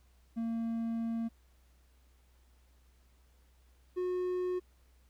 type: tone pair in turn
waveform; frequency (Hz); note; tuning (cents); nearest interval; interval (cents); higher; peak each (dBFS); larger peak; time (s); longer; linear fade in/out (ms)
triangle; 228.7 / 363; A#3 / F#4; -33 / -33; minor sixth; 800; second; -30 / -29; second; 0.36-1.29 / 3.96-4.6; first; 20
effects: added 62 Hz sine -62 dBFS peak until 5.09 s + pink hiss -72 dBFS RMS until 5.09 s